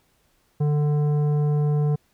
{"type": "tone with tanh clipping", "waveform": "sine", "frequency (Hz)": 148, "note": "D3", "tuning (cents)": 14, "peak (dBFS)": -20, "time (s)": [0.6, 1.96], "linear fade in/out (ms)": 10, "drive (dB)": 11, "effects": ["pink hiss -65 dBFS RMS until 2.13 s"]}